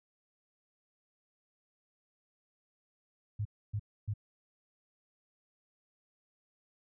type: tone bursts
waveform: sine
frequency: 104.5 Hz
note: G#2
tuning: 11 cents sharp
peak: -31 dBFS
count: 3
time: 3.39-4.139 s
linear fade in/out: 10 ms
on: 63 ms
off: 280 ms
effects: none